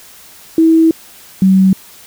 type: tone pair in turn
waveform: sine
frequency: 324.3 / 190.18 Hz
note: E4 / F#3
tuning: -28 / +48 cents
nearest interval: major sixth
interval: 924 cents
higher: first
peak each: -5 dBFS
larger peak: neither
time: 0.58-0.91 / 1.42-1.73 s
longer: first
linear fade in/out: 2 ms
effects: white hiss -39 dBFS RMS until 2.06 s